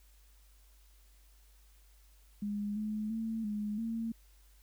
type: tone with pitch steps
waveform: sine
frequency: 205.7 / 213.5 / 223.9 / 209.2 / 227.1 Hz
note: G#3 / G#3 / A3 / G#3 / A#3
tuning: -16 / +48 / +30 / +13 / -45 cents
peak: -33 dBFS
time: 2.42-4.12 s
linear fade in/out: 5 ms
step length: 340 ms
effects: added 50 Hz sine -59 dBFS peak until 4.62 s + white hiss -68 dBFS RMS until 4.62 s